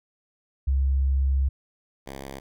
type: tone pair in turn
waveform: sine / 5% pulse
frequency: 67.5 / 67.89 Hz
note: C#2 / C#2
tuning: -45 / -35 cents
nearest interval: unison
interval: 10 cents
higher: second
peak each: -19 / -25 dBFS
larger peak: first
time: 0.67-1.49 / 2.06-2.4 s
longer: first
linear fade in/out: 10 ms
effects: none